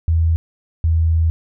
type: tone pair in turn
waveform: sine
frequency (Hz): 81.8 / 81.47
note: E2 / E2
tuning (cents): -13 / -20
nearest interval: unison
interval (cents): 7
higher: first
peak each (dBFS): -12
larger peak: neither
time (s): 0.08-0.36 / 0.84-1.3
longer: second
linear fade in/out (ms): 0
effects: none